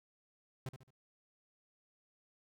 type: tone with echo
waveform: 45% pulse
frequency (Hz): 130.81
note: C3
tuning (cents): 0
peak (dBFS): -39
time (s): 0.66-0.69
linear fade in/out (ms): 2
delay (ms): 72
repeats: 3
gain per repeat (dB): -9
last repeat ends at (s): 0.906
effects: none